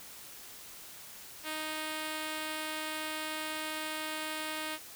5% pulse tone, 311.1 Hz, D#4, in tune, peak -24 dBFS, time 1.43-4.79 s, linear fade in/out 50 ms, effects white hiss -49 dBFS RMS until 4.95 s

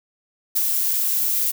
violet noise with ADSR envelope, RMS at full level -18 dBFS, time 0.55-1.52 s, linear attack 18 ms, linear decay 31 ms, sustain -3 dB, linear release 16 ms, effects none

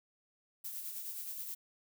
violet noise with tremolo, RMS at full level -41 dBFS, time 0.64-1.55 s, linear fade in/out 10 ms, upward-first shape sine, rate 9.5 Hz, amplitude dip 40%, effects none

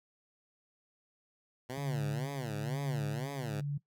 10% pulse tone with vibrato, 121 Hz, B2, 35 cents flat, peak -30 dBFS, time 1.69-3.61 s, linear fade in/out 10 ms, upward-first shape sine, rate 2 Hz, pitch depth 270 cents each way
sine tone with tremolo, 143.7 Hz, D3, 37 cents flat, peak -31 dBFS, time 1.77-3.78 s, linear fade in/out 10 ms, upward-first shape sine, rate 1.1 Hz, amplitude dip 55%
effects noise-tail reverb RT60 0.1 s tail -18 dB re dry

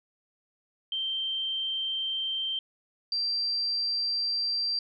sine tone pair in turn, 3136 / 4709 Hz, G7 / D8, 0 / +4 cents, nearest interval perfect fifth, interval 704 cents, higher second, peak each -28 / -26 dBFS, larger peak second, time 0.92-2.59 / 3.12-4.79 s, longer neither, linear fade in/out 2 ms, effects none

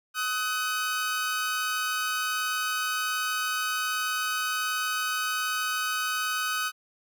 sawtooth tone pair together, 1261.3 / 1500 Hz, D#6 / F#6, +23 / +23 cents, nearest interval minor third, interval 300 cents, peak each -26 dBFS, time 0.14-6.72 s, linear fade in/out 50 ms, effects none

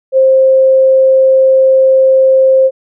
sine tone, 528 Hz, C5, 16 cents sharp, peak -4 dBFS, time 0.12-2.71 s, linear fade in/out 50 ms, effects none

